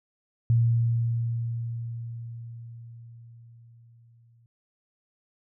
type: tone with exponential decay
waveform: sine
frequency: 116.54 Hz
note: A#2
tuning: in tune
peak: -17 dBFS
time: 0.5-4.46 s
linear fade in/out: 0 ms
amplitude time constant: 860 ms
effects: none